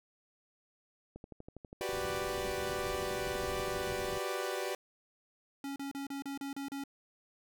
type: click train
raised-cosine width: 2 ms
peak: -33 dBFS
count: 37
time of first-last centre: 1.16-4.087 s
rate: 12.3 Hz
type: chord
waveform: sawtooth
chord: G major seventh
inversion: third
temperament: equal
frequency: 370 / 392 / 493.9 / 587.3 Hz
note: F#4 / G4 / B4 / D5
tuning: 0 / 0 / 0 / 0 cents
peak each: -36 dBFS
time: 1.81-4.75 s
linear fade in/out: 2 ms
type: low-pass noise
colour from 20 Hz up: pink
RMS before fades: -46 dBFS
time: 1.92-4.19 s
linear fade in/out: 10 ms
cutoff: 290 Hz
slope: 24 dB/octave
type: tone bursts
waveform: square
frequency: 277.6 Hz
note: C#4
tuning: 3 cents sharp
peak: -38 dBFS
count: 8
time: 5.64-6.838 s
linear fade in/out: 2 ms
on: 120 ms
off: 34 ms
effects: none